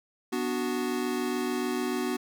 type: chord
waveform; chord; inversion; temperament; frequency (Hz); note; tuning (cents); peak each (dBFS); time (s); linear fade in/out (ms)
square; B minor; none; equal; 246.9 / 293.7 / 370; B3 / D4 / F#4; 0 / 0 / 0; -32 / -35 / -32; 0.32-2.17; 10
effects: none